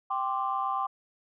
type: chord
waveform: sine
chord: G suspended fourth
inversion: none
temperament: equal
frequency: 784 / 1046.5 / 1174.7 Hz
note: G5 / C6 / D6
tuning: 0 / 0 / 0 cents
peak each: -31 dBFS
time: 0.1-0.87 s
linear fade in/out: 10 ms
effects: tanh soft clip ceiling -17 dBFS